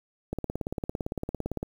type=click train; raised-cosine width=2 ms; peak=-17 dBFS; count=24; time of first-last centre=0.33-1.629 s; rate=17.7 Hz; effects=8-bit